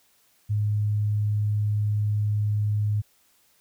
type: tone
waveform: sine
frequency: 104.8 Hz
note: G#2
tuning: 16 cents sharp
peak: -21 dBFS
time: 0.49-3.02 s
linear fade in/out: 20 ms
effects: white hiss -63 dBFS RMS until 3.6 s